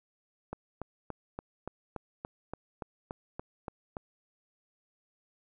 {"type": "click train", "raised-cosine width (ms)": 1, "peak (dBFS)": -23, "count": 13, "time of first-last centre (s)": [0.53, 3.968], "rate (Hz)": 3.49, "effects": []}